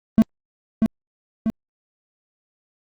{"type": "tone with echo", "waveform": "triangle", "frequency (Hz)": 221.9, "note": "A3", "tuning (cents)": 15, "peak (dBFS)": -7, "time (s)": [0.18, 0.22], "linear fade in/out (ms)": 0, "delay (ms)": 640, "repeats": 2, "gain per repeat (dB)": -4, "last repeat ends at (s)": 1.5, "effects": ["Opus 24 kbps"]}